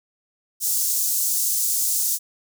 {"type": "high-pass noise", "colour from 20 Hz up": "pink", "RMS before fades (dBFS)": -22, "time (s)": [0.6, 2.19], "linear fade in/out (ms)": 50, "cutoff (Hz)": 6300, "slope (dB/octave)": 24, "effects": []}